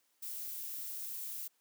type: noise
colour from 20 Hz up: violet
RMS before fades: -42 dBFS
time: 0.22-1.48 s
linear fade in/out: 10 ms
effects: white hiss -75 dBFS RMS until 1.6 s + high-pass 200 Hz 12 dB/octave